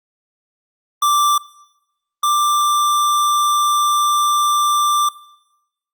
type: tone pair in turn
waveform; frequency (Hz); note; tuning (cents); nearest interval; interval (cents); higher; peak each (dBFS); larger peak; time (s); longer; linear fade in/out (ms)
square; 1174.7 / 1181.5; D6 / D6; 0 / +10; unison; 10; second; -13 / -14; first; 1.02-1.38 / 2.23-5.09; second; 5
effects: noise-tail reverb RT60 0.9 s tail -20 dB re dry + Opus 48 kbps